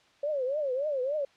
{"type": "tone with vibrato", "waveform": "sine", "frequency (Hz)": 554.4, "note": "C#5", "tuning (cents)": 0, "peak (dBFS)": -27, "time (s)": [0.23, 1.25], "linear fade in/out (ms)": 5, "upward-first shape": "triangle", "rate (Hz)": 3.5, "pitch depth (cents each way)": 210, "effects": ["white hiss -62 dBFS RMS until 1.36 s", "low-pass 4000 Hz 12 dB/octave"]}